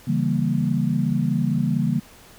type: chord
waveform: sine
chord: C# diminished seventh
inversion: none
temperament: equal with one note detuned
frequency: 140.04 / 164.81 / 196 / 233.1 Hz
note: C#3 / E3 / G3 / Bb3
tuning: +18 / 0 / 0 / 0 cents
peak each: -24 / -24 / -25 / -24 dBFS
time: 0.07-2 s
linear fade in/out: 10 ms
effects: pink hiss -48 dBFS RMS until 2.38 s